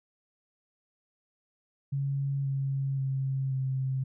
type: tone with pitch steps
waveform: sine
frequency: 138.59 / 136.45 / 134.33 / 132.26 Hz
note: C#3 / C#3 / C3 / C3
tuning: 0 / -27 / +46 / +19 cents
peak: -27 dBFS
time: 1.92-4.04 s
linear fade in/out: 10 ms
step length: 530 ms
effects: none